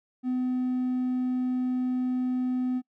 triangle tone, 252.9 Hz, B3, 41 cents sharp, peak -22 dBFS, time 0.23-2.82 s, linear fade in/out 50 ms, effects noise-tail reverb RT60 0.1 s tail -26 dB re dry + tanh soft clip ceiling -19 dBFS

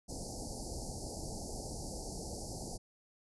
pink band-stop noise, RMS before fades -42 dBFS, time 0.08-2.78 s, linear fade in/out 20 ms, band 860 to 4500 Hz, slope 96 dB/octave, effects resampled to 24000 Hz

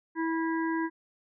harmonic tone, 326.4 Hz, E4, 17 cents flat, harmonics 1 / 3 / 5 / 6, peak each -28 / -34 / -37 / -42 dBFS, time 0.15-0.9 s, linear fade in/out 50 ms, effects none

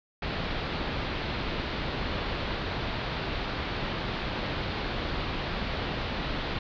pink low-pass noise, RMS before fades -32 dBFS, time 0.22-6.59 s, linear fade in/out 5 ms, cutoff 4400 Hz, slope 48 dB/octave, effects none

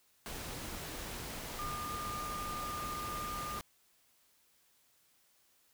sine tone in noise, 1209 Hz, D6, 50 cents sharp, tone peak -39 dBFS, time 1.59-3.59 s, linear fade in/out 0 ms, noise pink, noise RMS -43 dBFS, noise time 0.26-3.61 s, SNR +1 dB, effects white hiss -70 dBFS RMS until 5.73 s

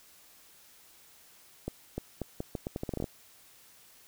accelerating click train, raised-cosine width 2 ms, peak -20 dBFS, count 14, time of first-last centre 1.68-3.042 s, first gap 300 ms, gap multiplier 0.79, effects white hiss -58 dBFS RMS until 4.07 s

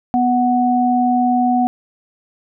sine tone pair together, 246.9 / 740.5 Hz, B3 / F#5, 0 / +1 cents, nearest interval octave + perfect fifth, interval 1901 cents, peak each -15 dBFS, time 0.14-1.67 s, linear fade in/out 0 ms, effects none

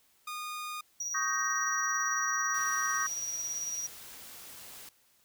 sawtooth tone, 1226 Hz, D#6, 26 cents flat, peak -33 dBFS, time 0.27-0.81 s, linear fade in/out 5 ms
triangle tone with tremolo, 5770 Hz, F#8, 44 cents flat, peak -31 dBFS, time 1-3.87 s, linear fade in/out 5 ms, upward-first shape square, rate 18 Hz, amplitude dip 30%
sine chord, Eb dominant seventh, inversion third, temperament just, 1120.1 / 1244.5 / 1555.6 / 1866.8 Hz, Db6 / Eb6 / G6 / Bb6, +18 / 0 / -14 / +2 cents, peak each -35 dBFS, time 1.14-3.07 s, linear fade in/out 10 ms
white noise, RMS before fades -48 dBFS, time 2.54-4.89 s, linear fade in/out 2 ms
effects white hiss -67 dBFS RMS until 5.24 s

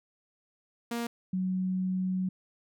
sawtooth / sine tone pair in turn, 235 / 185.82 Hz, A#3 / F#3, +14 / +8 cents, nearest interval major third, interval 406 cents, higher first, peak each -27 dBFS, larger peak neither, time 0.91-1.07 / 1.33-2.29 s, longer second, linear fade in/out 5 ms, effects none

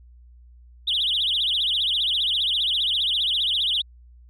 sine tone with vibrato, 3361 Hz, G#7, 20 cents sharp, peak -19 dBFS, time 0.87-3.82 s, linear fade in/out 10 ms, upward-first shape triangle, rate 15 Hz, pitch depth 290 cents each way, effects tanh soft clip ceiling -15 dBFS + added 60 Hz sine -46 dBFS peak until 4.29 s

